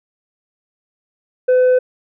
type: tone with tanh clipping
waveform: sine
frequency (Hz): 506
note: B4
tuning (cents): +42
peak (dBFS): -10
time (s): 1.48-1.79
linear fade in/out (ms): 10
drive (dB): 3
effects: none